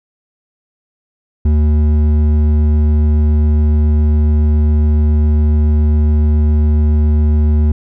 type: tone with hard clipping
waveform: sine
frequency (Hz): 75.6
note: D#2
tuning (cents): -49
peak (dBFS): -10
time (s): 1.45-7.72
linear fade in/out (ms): 5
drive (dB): 8
effects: none